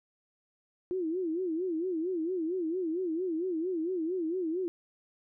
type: tone with vibrato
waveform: sine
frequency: 344.5 Hz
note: F4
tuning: 24 cents flat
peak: -29 dBFS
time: 0.91-4.68 s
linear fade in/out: 0 ms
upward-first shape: sine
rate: 4.4 Hz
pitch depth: 160 cents each way
effects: none